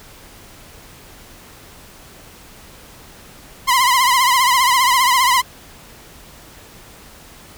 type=tone with vibrato; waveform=sawtooth; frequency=1016 Hz; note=B5; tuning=49 cents sharp; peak=-8 dBFS; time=3.67-5.42 s; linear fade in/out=20 ms; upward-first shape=triangle; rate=15 Hz; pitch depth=110 cents each way; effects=pink hiss -42 dBFS RMS until 7.57 s